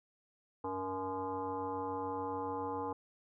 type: tone with frequency modulation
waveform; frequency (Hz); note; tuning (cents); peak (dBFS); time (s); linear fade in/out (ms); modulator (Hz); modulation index
sine; 658; E5; -3; -35; 0.64-2.93; 5; 187; 2.2
effects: none